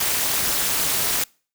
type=noise with amplitude modulation; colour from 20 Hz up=white; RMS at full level=-18 dBFS; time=0-1.24 s; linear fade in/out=5 ms; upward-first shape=sine; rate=286 Hz; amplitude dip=90%; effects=noise-tail reverb RT60 0.4 s tail -26 dB re dry